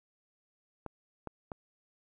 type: clicks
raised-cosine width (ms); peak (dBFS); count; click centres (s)
1; -25; 3; 0.863 / 1.273 / 1.518
effects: 11-bit